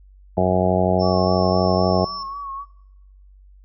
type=harmonic tone; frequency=92.1 Hz; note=F#2; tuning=7 cents flat; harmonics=1 / 2 / 3 / 4 / 5 / 6 / 7 / 8 / 9; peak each=-24 / -21 / -30 / -24 / -25 / -26 / -21 / -25 / -27 dBFS; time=0.37-2.05 s; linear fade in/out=5 ms
type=tone; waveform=sine; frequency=5340 Hz; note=E8; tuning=22 cents sharp; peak=-30 dBFS; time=0.99-2.24 s; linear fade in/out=20 ms
type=tone with vibrato; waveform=sine; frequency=1113 Hz; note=C#6; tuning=7 cents sharp; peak=-28 dBFS; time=1.01-2.66 s; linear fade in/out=50 ms; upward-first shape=sine; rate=3.8 Hz; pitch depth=45 cents each way
effects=noise-tail reverb RT60 0.9 s tail -22 dB re dry + added 48 Hz sine -45 dBFS peak until 3.64 s